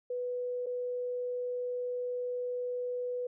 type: tone with dropouts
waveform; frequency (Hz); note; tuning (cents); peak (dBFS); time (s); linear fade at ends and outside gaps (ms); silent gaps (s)
sine; 493.9; B4; 0; -32; 0.1-3.27; 5; 0.661-0.666
effects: none